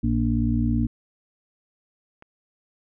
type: harmonic tone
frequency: 58.6 Hz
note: A#1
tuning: 10 cents sharp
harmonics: 1 / 2 / 4 / 5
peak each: -25 / -25 / -23 / -28 dBFS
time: 0.03-0.87 s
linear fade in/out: 10 ms
type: click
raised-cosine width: 0.5 ms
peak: -30 dBFS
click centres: 2.224 s
effects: none